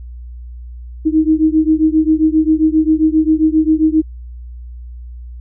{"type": "beating tone pair", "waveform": "sine", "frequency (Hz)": [310.8, 318.3], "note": ["D#4", "D#4"], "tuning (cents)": [-2, 39], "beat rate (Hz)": 7.5, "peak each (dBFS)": [-12, -13], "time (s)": [1.05, 4.02], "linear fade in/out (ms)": 20, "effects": ["added 60 Hz sine -28 dBFS peak until 5.4 s"]}